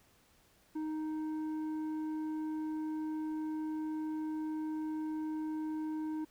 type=tone with tanh clipping; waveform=sine; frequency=311.1 Hz; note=D#4; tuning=in tune; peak=-36 dBFS; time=0.75-6.25 s; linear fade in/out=10 ms; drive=7 dB; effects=pink hiss -67 dBFS RMS until 6.3 s